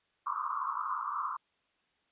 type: band-pass noise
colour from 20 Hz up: pink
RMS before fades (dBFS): -35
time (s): 0.26-1.37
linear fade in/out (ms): 10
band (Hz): 1000 to 1300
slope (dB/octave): 96
effects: white hiss -74 dBFS RMS until 2.11 s + resampled to 8000 Hz